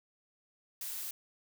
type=noise; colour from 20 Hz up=blue; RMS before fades=-40 dBFS; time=0.81-1.11 s; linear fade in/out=2 ms; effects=none